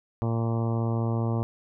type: harmonic tone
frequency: 114.9 Hz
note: A#2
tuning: 25 cents flat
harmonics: 1 / 2 / 3 / 4 / 5 / 6 / 7 / 8 / 9 / 10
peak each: -25 / -31 / -35 / -37 / -39 / -41 / -42 / -43 / -44 / -45 dBFS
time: 0.22-1.43 s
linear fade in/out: 0 ms
effects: none